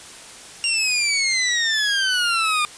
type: exponential sweep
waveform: 20% pulse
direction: down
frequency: 2794 to 1203 Hz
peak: -13 dBFS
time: 0.64-2.65 s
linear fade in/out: 0 ms
effects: white hiss -40 dBFS RMS until 2.77 s + resampled to 22050 Hz